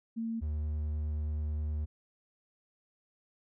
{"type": "tone pair in turn", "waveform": ["sine", "triangle"], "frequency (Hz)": [227.1, 75.79], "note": ["A#3", "D#2"], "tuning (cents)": [-45, -45], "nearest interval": "octave + perfect fifth", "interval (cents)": 1900, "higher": "first", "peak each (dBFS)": [-32, -29], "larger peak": "second", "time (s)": [[0.16, 0.41], [0.41, 1.86]], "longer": "second", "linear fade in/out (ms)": 20, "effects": []}